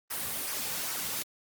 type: noise with flanger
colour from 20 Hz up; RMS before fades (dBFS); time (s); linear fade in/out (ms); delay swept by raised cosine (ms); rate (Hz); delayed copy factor
white; -34; 0.1-1.23; 10; 0.25 to 3.15; 2.5; -0.55
effects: Opus 32 kbps